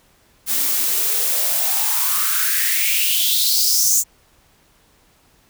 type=noise with high-pass filter sweep; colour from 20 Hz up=blue; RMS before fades=-18 dBFS; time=0.46-4.04 s; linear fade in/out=50 ms; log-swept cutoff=220 to 7100 Hz; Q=5.4; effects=pink hiss -56 dBFS RMS until 5.49 s